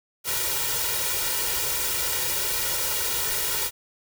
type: noise with comb filter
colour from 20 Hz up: white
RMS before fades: -26 dBFS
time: 0.24-3.71 s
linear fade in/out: 50 ms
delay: 2.1 ms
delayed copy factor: +1
effects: none